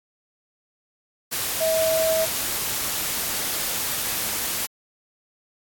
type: tone in noise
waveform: sine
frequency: 644 Hz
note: E5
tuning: 41 cents flat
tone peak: -19 dBFS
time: 1.6-2.26 s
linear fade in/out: 20 ms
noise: white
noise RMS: -26 dBFS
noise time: 1.31-4.67 s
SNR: +4 dB
effects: AAC 64 kbps